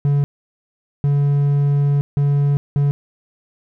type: tone bursts at uneven times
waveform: triangle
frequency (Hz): 142.7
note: D3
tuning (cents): -49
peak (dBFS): -11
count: 4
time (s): 0.05-0.24 / 1.04-2.01 / 2.17-2.57 / 2.76-2.91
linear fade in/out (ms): 0
effects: none